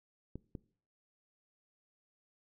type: clicks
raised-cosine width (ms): 3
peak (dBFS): -29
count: 2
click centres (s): 0.356 / 0.552
effects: noise-tail reverb RT60 0.5 s tail -21 dB re dry